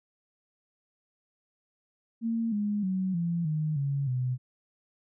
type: tone with pitch steps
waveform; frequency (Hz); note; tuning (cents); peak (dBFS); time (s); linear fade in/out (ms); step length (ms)
sine; 228.4 / 207 / 187.67 / 170.12 / 154.21 / 139.79 / 126.71; A#3 / G#3 / F#3 / F3 / D#3 / C#3 / B2; -35 / -5 / +25 / -45 / -15 / +15 / +45; -26; 2.21-4.38; 50; 310
effects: none